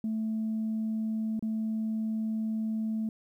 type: tone with dropouts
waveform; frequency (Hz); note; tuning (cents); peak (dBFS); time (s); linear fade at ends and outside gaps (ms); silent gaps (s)
sine; 220; A3; 0; -27; 0.04-3.09; 2; 1.394-1.425
effects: tanh soft clip ceiling -25 dBFS + 11-bit